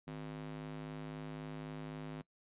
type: tone with high-pass filter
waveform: square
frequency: 51.91 Hz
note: G#1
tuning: in tune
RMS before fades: -45 dBFS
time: 0.07-2.22 s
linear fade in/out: 10 ms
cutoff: 190 Hz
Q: 2
effects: noise-tail reverb RT60 0.1 s tail -21 dB re dry + resampled to 8000 Hz